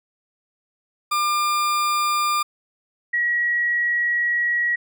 40% pulse / sine tone pair in turn, 1200 / 1913.4 Hz, D6 / A#6, +37 / +45 cents, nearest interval minor sixth, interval 808 cents, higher second, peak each -18 dBFS, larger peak neither, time 1.11-2.43 / 3.13-4.76 s, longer second, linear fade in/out 10 ms, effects none

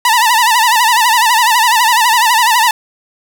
sawtooth tone with vibrato, 932.3 Hz, A#5, in tune, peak -4 dBFS, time 0.05-2.71 s, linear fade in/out 2 ms, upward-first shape sine, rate 12 Hz, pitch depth 120 cents each way, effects none

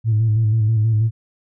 sine tone with vibrato, 110 Hz, A2, in tune, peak -12 dBFS, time 0.04-1.11 s, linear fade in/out 50 ms, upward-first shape square, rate 6.2 Hz, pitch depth 44 cents each way, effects tanh soft clip ceiling -10 dBFS

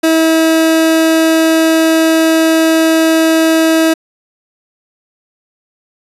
30% pulse tone, 322.7 Hz, E4, 37 cents flat, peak -5 dBFS, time 0.03-3.94 s, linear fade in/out 10 ms, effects resampled to 32000 Hz

